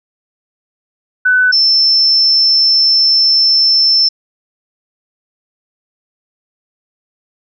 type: tone pair in turn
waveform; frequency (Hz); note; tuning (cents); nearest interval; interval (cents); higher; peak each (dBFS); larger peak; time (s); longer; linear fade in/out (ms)
sine; 1501 / 5324; F#6 / E8; +24 / +16; octave + minor seventh; 2192; second; -7; neither; 1.25-1.52 / 1.52-4.09; second; 10
effects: none